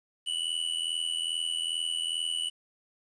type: tone with amplitude modulation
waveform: square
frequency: 2960 Hz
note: F#7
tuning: in tune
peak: -26 dBFS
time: 0.26-2.5 s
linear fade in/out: 20 ms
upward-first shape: sine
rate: 82.4 Hz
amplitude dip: 80%
effects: resampled to 22050 Hz + 10-bit